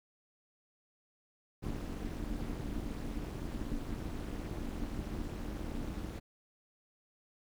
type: noise with amplitude modulation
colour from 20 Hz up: brown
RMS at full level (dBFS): -35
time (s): 1.62-6.2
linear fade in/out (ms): 20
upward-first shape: sine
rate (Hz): 259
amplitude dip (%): 95
effects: none